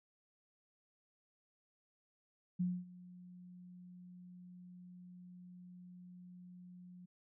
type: tone with ADSR envelope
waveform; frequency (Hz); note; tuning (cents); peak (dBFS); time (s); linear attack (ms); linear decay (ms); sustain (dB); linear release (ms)
sine; 179.5; F3; +48; -31; 2.59-7.06; 16; 240; -21; 11
effects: none